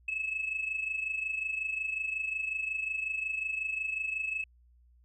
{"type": "tone with amplitude modulation", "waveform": "sine", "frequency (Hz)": 2593, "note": "E7", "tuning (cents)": -29, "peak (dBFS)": -27, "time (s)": [0.08, 4.44], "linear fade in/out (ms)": 5, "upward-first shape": "sine", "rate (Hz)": 25.5, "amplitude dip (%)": 70, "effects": ["tanh soft clip ceiling -25 dBFS", "added 60 Hz sine -59 dBFS peak until 5.04 s"]}